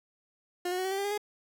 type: tone with pitch steps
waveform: 30% pulse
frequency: 356.1 / 364.2 / 372.5 / 381 / 389.7 / 398.6 / 407.6 / 416.9 Hz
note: F4 / F#4 / F#4 / G4 / G4 / G4 / G#4 / G#4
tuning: +34 / -27 / +12 / -49 / -10 / +29 / -32 / +7 cents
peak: -27 dBFS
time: 0.65-1.178 s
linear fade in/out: 5 ms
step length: 66 ms
effects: none